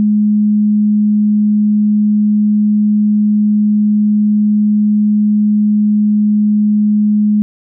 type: tone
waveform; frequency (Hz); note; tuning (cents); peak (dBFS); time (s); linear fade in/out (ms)
sine; 209.9; G#3; +19; -8; 0-7.42; 0
effects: none